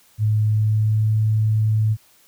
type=tone with pitch glide; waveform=sine; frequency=107.3 to 108.67 Hz; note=A2 to A2; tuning=-43 to -21 cents; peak=-15 dBFS; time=0.18-1.97 s; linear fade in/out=50 ms; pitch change=+22 cents; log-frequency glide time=0.49-1.14 s; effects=white hiss -55 dBFS RMS until 2.27 s